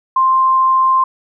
sine tone, 1049 Hz, C6, 4 cents sharp, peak -9 dBFS, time 0.16-1.04 s, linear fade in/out 5 ms, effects none

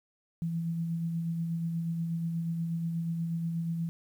sine tone with tremolo, 166.6 Hz, E3, 19 cents sharp, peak -28 dBFS, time 0.42-3.89 s, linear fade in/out 0 ms, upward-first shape sine, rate 8.3 Hz, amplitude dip 30%, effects 10-bit

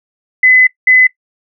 sine tone pair in turn, 2019 / 2019 Hz, B6 / B6, +38 / +38 cents, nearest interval unison, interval 0 cents, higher neither, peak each -4 dBFS, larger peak neither, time 0.43-0.67 / 0.87-1.07 s, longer first, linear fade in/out 5 ms, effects noise-tail reverb RT60 0.1 s tail -19 dB re dry

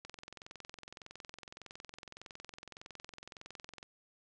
click train, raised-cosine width 0.2 ms, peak -30 dBFS, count 83, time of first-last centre 0.05-3.829 s, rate 21.7 Hz, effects resampled to 22050 Hz

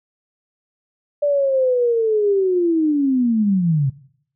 sine linear sweep, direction down, 587.3 to 130.81 Hz, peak -14 dBFS, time 1.22-3.9 s, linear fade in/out 10 ms, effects noise-tail reverb RT60 0.6 s tail -19 dB re dry

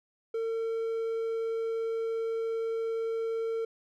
triangle tone, 452.9 Hz, A#4, 50 cents flat, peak -27 dBFS, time 0.34-3.65 s, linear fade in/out 5 ms, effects none

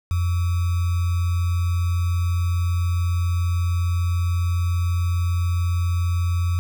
sine tone with sample-and-hold, 87.31 Hz, F2, in tune, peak -18 dBFS, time 0.11-6.59 s, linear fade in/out 0 ms, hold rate 1225 Hz, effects none

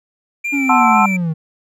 triangle tone with vibrato, 2365 Hz, D7, 12 cents sharp, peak -17 dBFS, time 0.44-1.17 s, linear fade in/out 10 ms, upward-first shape sine, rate 4 Hz, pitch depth 26 cents each way
triangle linear sweep, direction down, 287.5 to 154.2 Hz, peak -14 dBFS, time 0.52-1.34 s, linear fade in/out 20 ms
sine chord, F# half-diminished seventh, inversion none, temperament equal, 740 / 880 / 1046.5 / 1318.5 Hz, F#5 / A5 / C6 / E6, 0 / 0 / 0 / 0 cents, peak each -16 / -14 / -17 / -15 dBFS, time 0.69-1.06 s, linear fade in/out 5 ms
effects none

